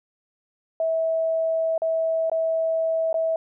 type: tone with dropouts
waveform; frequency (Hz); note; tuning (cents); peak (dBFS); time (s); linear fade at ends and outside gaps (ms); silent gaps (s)
sine; 650; E5; -24; -20; 0.8-3.36; 2; 1.779-1.819 / 2.298-2.316 / 3.129-3.142
effects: none